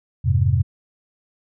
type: chord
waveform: sine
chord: F minor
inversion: none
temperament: equal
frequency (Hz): 87.31 / 103.83 / 130.81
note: F2 / Ab2 / C3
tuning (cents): 0 / 0 / 0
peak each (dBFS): -19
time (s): 0.24-0.63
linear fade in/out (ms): 20
effects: none